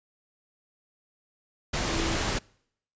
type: tone in noise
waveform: sine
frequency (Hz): 329.6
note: E4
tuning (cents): 0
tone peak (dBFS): -32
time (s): 1.89-2.16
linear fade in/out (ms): 10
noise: pink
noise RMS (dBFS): -28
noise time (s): 1.73-2.39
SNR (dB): -7
effects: noise-tail reverb RT60 0.7 s tail -26 dB re dry + resampled to 16000 Hz